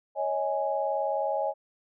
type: chord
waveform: sine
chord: C# suspended second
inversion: none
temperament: equal with one note detuned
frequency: 554.4 / 633.9 / 830.6 Hz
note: C#5 / D#5 / G#5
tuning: 0 / +32 / 0 cents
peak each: -30 dBFS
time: 0.15-1.54 s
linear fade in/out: 50 ms
effects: none